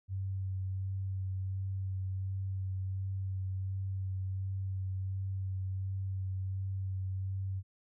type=tone with vibrato; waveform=sine; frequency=95.4 Hz; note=G2; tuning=47 cents flat; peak=-33 dBFS; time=0.08-7.63 s; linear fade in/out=50 ms; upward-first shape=sine; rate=1.4 Hz; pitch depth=15 cents each way; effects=none